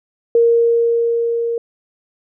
sine tone with level ramp, 466.2 Hz, A#4, in tune, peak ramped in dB -8 to -17 dBFS, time 0.35-1.58 s, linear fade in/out 2 ms, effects none

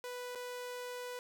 sawtooth tone with dropouts, 493.9 Hz, B4, in tune, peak -37 dBFS, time 0.04-1.19 s, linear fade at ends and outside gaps 1 ms, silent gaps 0.351-0.356 s, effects none

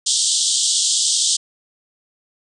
white band-pass noise, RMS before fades -18 dBFS, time 0.06-1.37 s, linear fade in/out 10 ms, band 3100 to 8800 Hz, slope 96 dB/octave, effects none

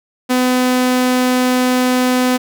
sawtooth tone, 252.3 Hz, B3, 37 cents sharp, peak -8 dBFS, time 0.29-2.38 s, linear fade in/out 20 ms, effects none

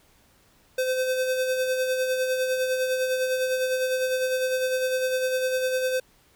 square tone with tremolo, 514 Hz, C5, 31 cents flat, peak -22 dBFS, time 0.78-6 s, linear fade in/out 5 ms, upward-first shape sine, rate 9.9 Hz, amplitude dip 40%, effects pink hiss -60 dBFS RMS until 6.35 s

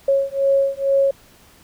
sine beating tone pair, 548 / 550.2 Hz, C#5 / C#5, -20 / -13 cents, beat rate 2.2 Hz, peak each -18 dBFS, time 0.08-1.11 s, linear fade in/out 5 ms, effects pink hiss -50 dBFS RMS until 1.63 s

